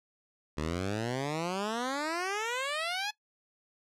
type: exponential sweep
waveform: 10% pulse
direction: up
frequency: 73.42 to 857 Hz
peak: -23 dBFS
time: 0.57-3.11 s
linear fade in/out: 10 ms
effects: noise-tail reverb RT60 0.1 s tail -20 dB re dry + low-pass 8000 Hz 12 dB/octave